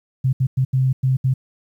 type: tone bursts at uneven times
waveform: sine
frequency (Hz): 130.81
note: C3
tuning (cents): 0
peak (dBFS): -14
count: 6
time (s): 0.24-0.33 / 0.4-0.47 / 0.57-0.65 / 0.73-0.93 / 1.03-1.17 / 1.24-1.34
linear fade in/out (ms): 10
effects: 9-bit